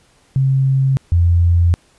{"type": "tone pair in turn", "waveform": "sine", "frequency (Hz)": [134.2, 85.94], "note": ["C3", "F2"], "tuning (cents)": [44, -27], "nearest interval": "minor sixth", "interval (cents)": 771, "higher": "first", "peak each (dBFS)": [-11, -9], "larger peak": "second", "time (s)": [[0.36, 0.97], [1.12, 1.74]], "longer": "second", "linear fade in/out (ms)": 0, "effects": ["pink hiss -54 dBFS RMS until 1.98 s", "resampled to 24000 Hz"]}